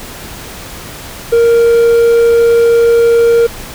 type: tone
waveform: triangle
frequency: 466.2 Hz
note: A#4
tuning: in tune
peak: -3 dBFS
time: 1.32-3.47 s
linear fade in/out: 10 ms
effects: pink hiss -28 dBFS RMS until 3.74 s